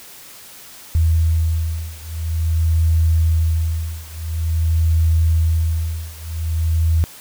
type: beating tone pair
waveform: sine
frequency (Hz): 81 / 81.48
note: E2 / E2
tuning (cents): -30 / -20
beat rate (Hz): 0.48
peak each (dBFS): -17 / -18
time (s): 0.95-7.04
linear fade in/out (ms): 0
effects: white hiss -40 dBFS RMS until 7.2 s